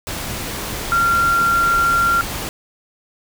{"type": "tone in noise", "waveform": "sine", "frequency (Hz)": 1380, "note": "F6", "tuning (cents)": -21, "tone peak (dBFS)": -13, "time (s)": [0.92, 2.21], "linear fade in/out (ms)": 0, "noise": "pink", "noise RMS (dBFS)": -26, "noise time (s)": [0.07, 2.49], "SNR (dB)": 10, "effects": []}